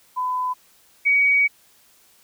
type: tone pair in turn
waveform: sine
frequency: 1006 / 2258 Hz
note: B5 / C#7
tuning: +32 / +31 cents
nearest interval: octave + major second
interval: 1399 cents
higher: second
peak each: -21 / -14 dBFS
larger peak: second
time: 0.16-0.54 / 1.05-1.48 s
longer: second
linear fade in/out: 20 ms
effects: white hiss -56 dBFS RMS until 2.23 s